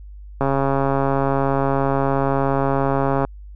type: click train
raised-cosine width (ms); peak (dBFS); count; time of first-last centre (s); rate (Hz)
1; -6; 390; 0.41-3.249; 137
effects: added 50 Hz sine -35 dBFS peak until 3.55 s